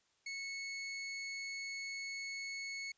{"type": "tone", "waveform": "sawtooth", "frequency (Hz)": 2201, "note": "C#7", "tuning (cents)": -13, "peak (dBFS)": -37, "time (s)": [0.26, 2.92], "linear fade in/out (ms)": 5, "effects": ["white hiss -75 dBFS RMS until 2.97 s", "resampled to 16000 Hz"]}